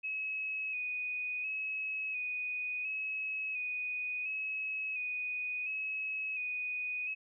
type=tone with vibrato; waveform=sine; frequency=2526 Hz; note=D#7; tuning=26 cents sharp; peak=-34 dBFS; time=0.03-7.15 s; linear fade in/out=20 ms; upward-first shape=square; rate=0.71 Hz; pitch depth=29 cents each way; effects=none